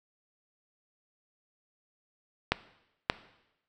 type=clicks; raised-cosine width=0.3 ms; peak=-7 / -6 dBFS; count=2; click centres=2.52 / 3.099 s; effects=noise-tail reverb RT60 0.9 s tail -17 dB re dry